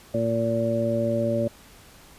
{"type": "harmonic tone", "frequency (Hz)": 115, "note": "A#2", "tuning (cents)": -23, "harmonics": [1, 2, 3, 4, 5], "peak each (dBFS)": [-29, -27, -31, -35, -24], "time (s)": [0.14, 1.48], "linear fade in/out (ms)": 5, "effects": ["pink hiss -50 dBFS RMS until 2.18 s", "resampled to 32000 Hz"]}